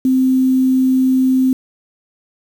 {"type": "tone with quantisation", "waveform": "sine", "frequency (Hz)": 259.9, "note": "C4", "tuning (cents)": -11, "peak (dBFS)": -10, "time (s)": [0.05, 1.53], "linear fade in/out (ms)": 2, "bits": 6, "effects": []}